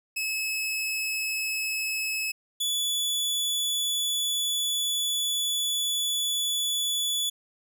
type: tone pair in turn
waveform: sawtooth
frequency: 2586 / 3438 Hz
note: E7 / A7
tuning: -34 / -41 cents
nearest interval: perfect fourth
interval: 493 cents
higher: second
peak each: -24 / -22 dBFS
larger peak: second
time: 0.16-2.32 / 2.6-7.3 s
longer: second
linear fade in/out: 10 ms
effects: none